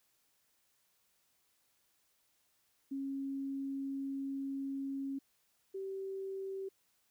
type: tone pair in turn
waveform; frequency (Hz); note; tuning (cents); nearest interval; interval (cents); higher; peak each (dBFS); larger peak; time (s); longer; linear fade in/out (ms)
sine; 273.2 / 386.4; C#4 / G4; -25 / -25; tritone; 600; second; -36 / -38; first; 2.91-5.19 / 5.74-6.69; first; 10
effects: white hiss -75 dBFS RMS until 7.1 s